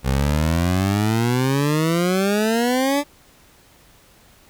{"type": "exponential sweep", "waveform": "20% pulse", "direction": "up", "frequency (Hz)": [64, 293.7], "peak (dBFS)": -12, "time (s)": [0.03, 3.04], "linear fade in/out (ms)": 50, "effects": ["pink hiss -52 dBFS RMS until 4.49 s"]}